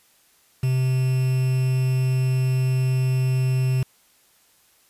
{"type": "tone with quantisation", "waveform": "triangle", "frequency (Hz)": 129.2, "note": "C3", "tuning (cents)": -21, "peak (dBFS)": -16, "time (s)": [0.63, 3.83], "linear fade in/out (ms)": 5, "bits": 6, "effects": ["white hiss -59 dBFS RMS until 4.89 s", "resampled to 32000 Hz"]}